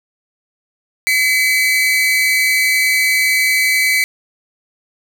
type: tone pair together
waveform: 40% pulse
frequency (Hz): 2032 / 2281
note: B6 / C#7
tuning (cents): +49 / +49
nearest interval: major second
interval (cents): 200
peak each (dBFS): -14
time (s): 1.07-4.04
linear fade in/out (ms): 0
effects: none